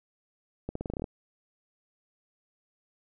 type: accelerating click train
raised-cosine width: 2 ms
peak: -20 dBFS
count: 10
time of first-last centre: 0.69-1.042 s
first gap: 64 ms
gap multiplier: 0.87
effects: none